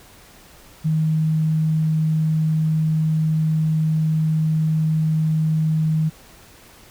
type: tone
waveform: sine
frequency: 157.3 Hz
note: D#3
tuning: 19 cents sharp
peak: -16 dBFS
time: 0.84-6.1 s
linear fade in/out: 20 ms
effects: pink hiss -47 dBFS RMS until 6.9 s